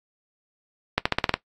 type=accelerating click train; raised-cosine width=0.3 ms; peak=-3 dBFS; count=7; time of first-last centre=0.98-1.34 s; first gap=75 ms; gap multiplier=0.91; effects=noise-tail reverb RT60 0.1 s tail -17 dB re dry + AAC 48 kbps